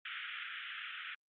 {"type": "band-pass noise", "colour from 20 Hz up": "pink", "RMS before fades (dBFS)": -44, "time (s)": [0.05, 1.15], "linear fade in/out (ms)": 5, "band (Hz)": [1300, 3400], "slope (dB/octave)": 96, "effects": ["Opus 48 kbps"]}